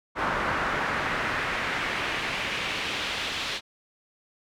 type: noise with band-pass filter sweep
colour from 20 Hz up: brown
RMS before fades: -29 dBFS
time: 0.15-3.61 s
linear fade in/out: 50 ms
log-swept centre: 1300 to 3500 Hz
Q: 1.6
effects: none